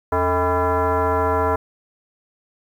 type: tone with frequency modulation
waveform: sine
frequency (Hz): 277.2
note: C#4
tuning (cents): 0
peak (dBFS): -16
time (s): 0.12-1.56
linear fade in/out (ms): 5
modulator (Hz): 360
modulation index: 2.9
effects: 8-bit